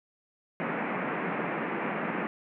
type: band-pass noise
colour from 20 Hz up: pink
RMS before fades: -32 dBFS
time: 0.6-2.27 s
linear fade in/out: 0 ms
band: 160 to 2400 Hz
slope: 48 dB/octave
effects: none